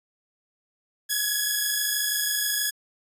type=tone pair together; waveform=5% pulse; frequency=1668 / 1694.2 Hz; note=G#6 / G#6; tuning=+7 / +34 cents; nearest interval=unison; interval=27 cents; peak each=-15 dBFS; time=1.09-2.71 s; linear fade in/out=20 ms; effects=resampled to 32000 Hz